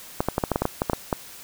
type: clicks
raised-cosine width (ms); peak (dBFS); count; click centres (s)
1; -7; 12; 0.205 / 0.286 / 0.381 / 0.438 / 0.517 / 0.559 / 0.62 / 0.654 / 0.819 / 0.898 / 0.933 / 1.128
effects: white hiss -43 dBFS RMS until 1.43 s